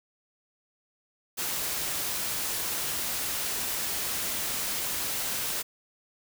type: noise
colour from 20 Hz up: white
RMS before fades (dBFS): -31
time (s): 1.37-5.63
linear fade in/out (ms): 20
effects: none